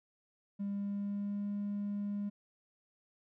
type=tone with pitch glide; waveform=triangle; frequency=200.6 to 203.8 Hz; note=G3 to G#3; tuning=+40 to -32 cents; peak=-31 dBFS; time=0.59-2.3 s; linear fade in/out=20 ms; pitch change=+28 cents; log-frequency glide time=0.7-1.5 s; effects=tanh soft clip ceiling -30 dBFS